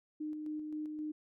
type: tone with tremolo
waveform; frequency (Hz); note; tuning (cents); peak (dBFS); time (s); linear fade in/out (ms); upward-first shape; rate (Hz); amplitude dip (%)
sine; 305.2; D#4; -33; -36; 0.2-1.12; 10; square; 3.8; 30
effects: none